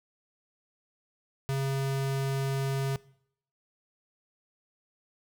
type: tone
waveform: square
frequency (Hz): 136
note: C#3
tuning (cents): -33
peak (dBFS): -28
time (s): 1.49-2.96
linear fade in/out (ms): 0
effects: noise-tail reverb RT60 0.7 s tail -22 dB re dry